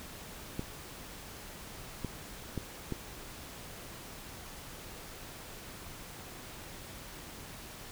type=clicks; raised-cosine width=3 ms; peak=-21 dBFS; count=4; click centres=0.594 / 2.047 / 2.577 / 2.923 s; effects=pink hiss -47 dBFS RMS until 7.91 s